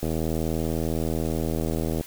click train, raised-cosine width 2 ms, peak -14 dBFS, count 160, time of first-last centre 0.03-2.01 s, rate 80.3 Hz, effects white hiss -44 dBFS RMS until 2.06 s

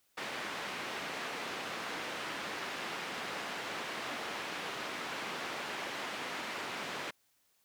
white band-pass noise, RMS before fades -40 dBFS, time 0.17-7.11 s, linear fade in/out 10 ms, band 200 to 2400 Hz, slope 12 dB/octave, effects white hiss -73 dBFS RMS until 7.64 s

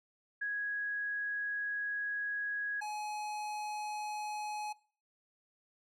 sine / square tone pair in turn, 1661.2 / 843.7 Hz, G#6 / G#5, 0 / +27 cents, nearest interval octave, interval 1173 cents, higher first, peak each -33 / -38 dBFS, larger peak first, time 0.41-2.81 / 2.81-4.73 s, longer first, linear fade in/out 10 ms, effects noise-tail reverb RT60 0.4 s tail -19 dB re dry + low-pass 9000 Hz 12 dB/octave

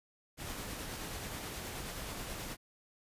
pink noise with tremolo, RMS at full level -41 dBFS, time 0.37-2.57 s, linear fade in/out 50 ms, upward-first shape sine, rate 9.4 Hz, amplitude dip 25%, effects resampled to 32000 Hz

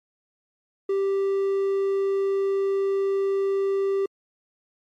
triangle tone, 392 Hz, G4, in tune, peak -19 dBFS, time 0.89-4.06 s, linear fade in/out 5 ms, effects AAC 64 kbps

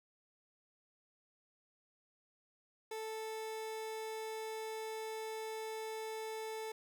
30% pulse tone, 440 Hz, A4, in tune, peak -38 dBFS, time 2.91-6.72 s, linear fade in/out 5 ms, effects none

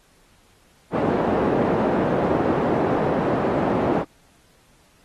pink band-pass noise, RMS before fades -21 dBFS, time 0.91-4.05 s, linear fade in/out 50 ms, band 220 to 710 Hz, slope 12 dB/octave, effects pink hiss -58 dBFS RMS until 5.04 s + AAC 32 kbps

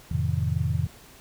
sine chord, F dominant seventh, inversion none, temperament just, 87.31 / 109.13 / 130.96 / 157.15 Hz, F2 / A2 / C3 / Eb3, 0 / -14 / +2 / +18 cents, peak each -27 / -29 / -28 / -29 dBFS, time 0.11-0.87 s, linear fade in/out 5 ms, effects pink hiss -50 dBFS RMS until 1.2 s

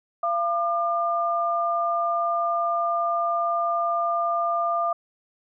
sine tone pair together, 684 / 1201.6 Hz, F5 / D6, -36 / +39 cents, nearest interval minor seventh, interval 975 cents, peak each -24 dBFS, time 0.23-4.93 s, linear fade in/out 5 ms, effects none

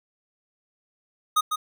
square tone with echo, 1244.5 Hz, D#6, in tune, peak -18 dBFS, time 1.36-1.41 s, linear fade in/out 10 ms, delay 150 ms, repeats 1, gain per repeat -6 dB, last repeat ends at 1.56 s, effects none

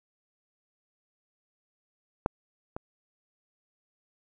clicks, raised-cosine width 1 ms, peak -10 / -21 dBFS, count 2, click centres 2.261 / 2.765 s, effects none

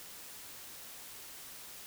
silence, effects white hiss -49 dBFS RMS until 1.86 s

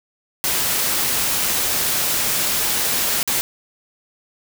white noise with dropouts, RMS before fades -20 dBFS, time 0.44-3.41 s, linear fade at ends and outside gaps 0 ms, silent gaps 3.229-3.276 s, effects none

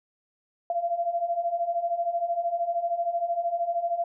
sine beating tone pair, 677 / 690 Hz, E5 / F5, +46 / -21 cents, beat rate 13 Hz, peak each -30 / -26 dBFS, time 0.7-4.04 s, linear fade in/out 2 ms, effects none

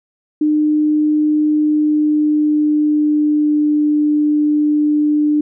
sine tone with pitch glide, 303 to 298.8 Hz, D#4 to D4, -46 to +30 cents, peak -11 dBFS, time 0.41-5.41 s, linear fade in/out 5 ms, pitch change -24 cents, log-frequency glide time 1.48-3.78 s, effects none

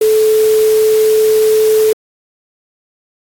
sine tone in noise, 434.6 Hz, A4, 21 cents flat, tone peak -7 dBFS, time 0.01-1.93 s, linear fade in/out 5 ms, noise white, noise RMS -25 dBFS, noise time 0.01-1.93 s, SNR +15 dB, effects AAC 64 kbps

